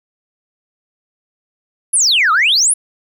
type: exponential two-way sweep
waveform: sine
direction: down then up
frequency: 11150 to 1200 to 11150 Hz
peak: -8 dBFS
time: 1.93-2.74 s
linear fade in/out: 10 ms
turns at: 2.32 s
effects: tanh soft clip ceiling -6 dBFS + 8-bit